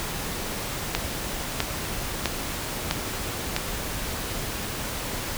click train, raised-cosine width 0.2 ms, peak -5 dBFS, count 5, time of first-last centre 0.95-3.564 s, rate 1.53 Hz, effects pink hiss -31 dBFS RMS until 5.37 s

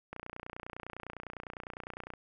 click train, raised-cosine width 0.5 ms, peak -26 dBFS, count 61, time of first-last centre 0.13-2.137 s, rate 29.9 Hz, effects none

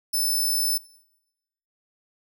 10% pulse tone, 5280 Hz, E8, 2 cents sharp, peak -16 dBFS, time 0.13-0.78 s, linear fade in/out 10 ms, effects noise-tail reverb RT60 1.0 s tail -24 dB re dry

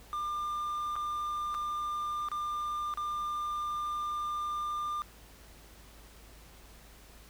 triangle tone with dropouts, 1198 Hz, D6, 34 cents sharp, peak -30 dBFS, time 0.13-5.02 s, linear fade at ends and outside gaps 0 ms, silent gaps 0.956-0.963 / 1.543-1.548 / 2.286-2.316 / 2.939-2.974 s, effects added 53 Hz sine -55 dBFS peak until 7.29 s + pink hiss -56 dBFS RMS until 7.29 s

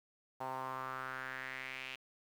sawtooth tone with band-pass filter sweep, 130.81 Hz, C3, in tune, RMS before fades -43 dBFS, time 0.4-1.96 s, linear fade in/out 10 ms, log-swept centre 850 to 2700 Hz, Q 3.9, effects 10-bit

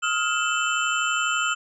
sine tone cluster, 1274 / 1406 / 2644 / 3040 / 7340 Hz, D#6 / F6 / E7 / F#7 / A#8, +41 / +11 / +5 / +46 / -28 cents, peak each -27 / -25 / -29 / -30 / -31 dBFS, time 0.02-1.55 s, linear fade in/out 20 ms, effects none

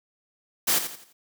white noise with echo, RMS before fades -22 dBFS, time 0.67-0.79 s, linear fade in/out 10 ms, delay 85 ms, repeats 4, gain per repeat -9 dB, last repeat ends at 1.13 s, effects high-pass 150 Hz 12 dB/octave

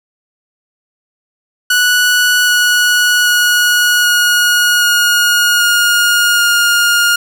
sawtooth tone with pitch steps, 1473 / 1463.7 / 1454.4 / 1445.2 / 1436 / 1426.9 / 1417.9 Hz, F#6 / F#6 / F#6 / F#6 / F6 / F6 / F6, -8 / -19 / -30 / -41 / +48 / +37 / +26 cents, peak -5 dBFS, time 1.7-7.16 s, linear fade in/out 5 ms, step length 780 ms, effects none

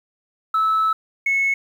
sine tone pair in turn, 1305 / 2195 Hz, E6 / C#7, -18 / -18 cents, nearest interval major sixth, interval 900 cents, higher second, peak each -14 / -15 dBFS, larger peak first, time 0.54-0.93 / 1.26-1.54 s, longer first, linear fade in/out 5 ms, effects tanh soft clip ceiling -13 dBFS + 8-bit

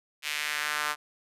sawtooth tone with high-pass filter sweep, 149.6 Hz, D3, 32 cents sharp, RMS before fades -31 dBFS, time 0.22-0.96 s, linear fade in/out 50 ms, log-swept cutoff 2500 to 1200 Hz, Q 1.9, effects resampled to 32000 Hz

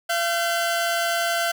sawtooth tone pair together, 683 / 1534.2 Hz, F5 / G6, -39 / -38 cents, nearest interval octave + major second, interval 1401 cents, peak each -19 / -22 dBFS, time 0.09-1.52 s, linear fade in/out 10 ms, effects none

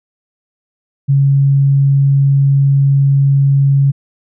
sine tone, 138.59 Hz, C#3, in tune, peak -7 dBFS, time 1.08-3.92 s, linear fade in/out 20 ms, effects none

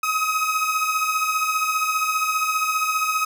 30% pulse beating tone pair, 1264 / 1279 Hz, D#6 / D#6, +27 / +47 cents, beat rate 15 Hz, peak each -19 / -23 dBFS, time 0.03-3.25 s, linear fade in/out 5 ms, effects none

